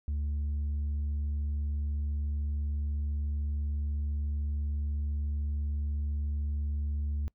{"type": "tone with tanh clipping", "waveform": "sine", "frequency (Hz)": 73, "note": "D2", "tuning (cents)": -10, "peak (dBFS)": -30, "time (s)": [0.08, 7.28], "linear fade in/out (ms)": 0, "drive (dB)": 3, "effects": ["noise-tail reverb RT60 0.1 s tail -24 dB re dry"]}